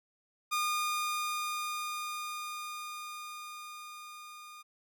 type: tone with level ramp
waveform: sawtooth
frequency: 1218 Hz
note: D#6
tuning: 37 cents flat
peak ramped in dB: -25 to -44 dBFS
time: 0.51-4.63 s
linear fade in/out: 20 ms
effects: none

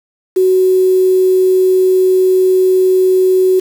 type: tone with quantisation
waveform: sine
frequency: 372.9 Hz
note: F#4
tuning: 14 cents sharp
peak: -7 dBFS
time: 0.36-3.6 s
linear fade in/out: 10 ms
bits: 5
effects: none

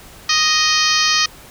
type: harmonic tone with a mistuned harmonic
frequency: 622.3 Hz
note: D#5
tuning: in tune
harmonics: 2 / 3 / 4 / 5 / 6 / 7 / 8 / 9 / 10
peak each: -21 / -21 / -22 / -22 / -26 / -20 / -21 / -22 / -25 dBFS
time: 0.29-1.26 s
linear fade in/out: 5 ms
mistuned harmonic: 5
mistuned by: +15 cents
effects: pink hiss -41 dBFS RMS until 1.5 s

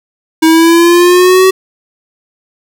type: exponential sweep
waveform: square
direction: up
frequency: 318.9 to 380.3 Hz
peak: -4 dBFS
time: 0.42-1.51 s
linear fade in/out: 10 ms
effects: none

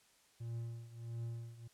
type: tone with tremolo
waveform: triangle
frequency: 116.54 Hz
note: A#2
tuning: in tune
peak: -36 dBFS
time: 0.4-1.68 s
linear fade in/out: 10 ms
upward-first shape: triangle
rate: 1.5 Hz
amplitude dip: 85%
effects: white hiss -69 dBFS RMS until 1.73 s + low-pass 10000 Hz 12 dB/octave

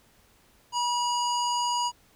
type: tone with low-pass filter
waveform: square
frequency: 966 Hz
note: B5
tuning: 39 cents flat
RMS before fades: -27 dBFS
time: 0.72-1.92 s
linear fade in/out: 50 ms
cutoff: 6400 Hz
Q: 2.4
effects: pink hiss -61 dBFS RMS until 2.15 s

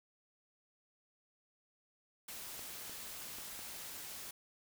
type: noise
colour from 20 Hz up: white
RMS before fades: -47 dBFS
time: 2.28-4.31 s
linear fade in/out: 5 ms
type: clicks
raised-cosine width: 1 ms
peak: -39 dBFS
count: 4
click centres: 2.593 / 2.896 / 3.385 / 3.592 s
effects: none

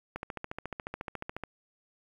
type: click train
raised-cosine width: 0.5 ms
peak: -21 dBFS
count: 19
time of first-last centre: 0.16-1.437 s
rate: 14.1 Hz
effects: 9-bit

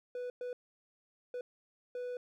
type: tone bursts at uneven times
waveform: triangle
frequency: 493.9 Hz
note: B4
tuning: in tune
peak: -35 dBFS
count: 4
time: 0.15-0.3 / 0.41-0.53 / 1.34-1.41 / 1.95-2.17 s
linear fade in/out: 2 ms
effects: none

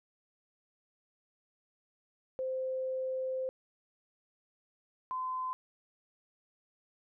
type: tone pair in turn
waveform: sine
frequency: 520 / 1025.7 Hz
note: C5 / C6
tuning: -11 / -35 cents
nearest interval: octave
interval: 1176 cents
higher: second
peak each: -32 / -33 dBFS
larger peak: first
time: 2.39-3.49 / 5.11-5.53 s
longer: first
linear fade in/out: 0 ms
effects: none

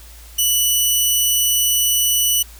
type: tone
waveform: 10% pulse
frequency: 2960 Hz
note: F#7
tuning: in tune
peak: -6 dBFS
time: 0.38-2.43 s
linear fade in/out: 10 ms
effects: added 57 Hz sine -39 dBFS peak until 2.59 s + white hiss -44 dBFS RMS until 2.59 s

